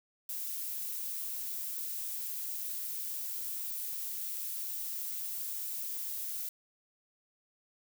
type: noise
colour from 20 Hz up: violet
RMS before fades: -38 dBFS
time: 0.29-6.49 s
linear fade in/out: 2 ms
effects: none